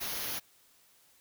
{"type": "band-stop noise", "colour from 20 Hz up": "white", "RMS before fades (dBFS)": -36, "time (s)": [0, 0.4], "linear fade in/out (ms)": 20, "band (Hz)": [6700, 9600], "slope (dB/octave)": 96, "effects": ["white hiss -64 dBFS RMS until 1.2 s"]}